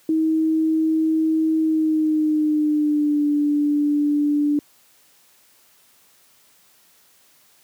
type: tone with pitch glide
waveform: sine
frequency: 317.8 to 293.1 Hz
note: D#4 to D4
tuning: +37 to -3 cents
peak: -16 dBFS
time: 0.09-4.59 s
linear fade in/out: 2 ms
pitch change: -140 cents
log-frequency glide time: 1.59-3.26 s
effects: white hiss -56 dBFS RMS until 7.63 s + high-pass 100 Hz 12 dB/octave